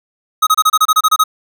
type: tone bursts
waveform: square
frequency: 1265 Hz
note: D#6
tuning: 28 cents sharp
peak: -8 dBFS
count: 11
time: 0.42-1.239 s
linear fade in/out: 10 ms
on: 49 ms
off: 28 ms
effects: none